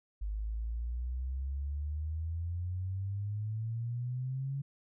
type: exponential sweep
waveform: sine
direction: up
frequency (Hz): 50.6 to 140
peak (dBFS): -33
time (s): 0.21-4.62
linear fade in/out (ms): 10
effects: none